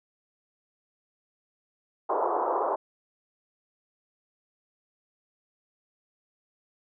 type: band-pass noise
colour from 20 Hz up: white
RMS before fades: -27 dBFS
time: 2.09-2.76 s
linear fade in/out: 10 ms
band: 350 to 1100 Hz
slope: 48 dB/octave
effects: none